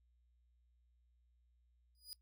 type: tone with exponential growth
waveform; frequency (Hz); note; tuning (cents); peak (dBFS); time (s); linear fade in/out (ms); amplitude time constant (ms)
sawtooth; 4936; D#8; -15; -40; 1.95-2.13; 0; 39
effects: noise-tail reverb RT60 0.1 s tail -18 dB re dry + added 60 Hz sine -70 dBFS peak until 2.21 s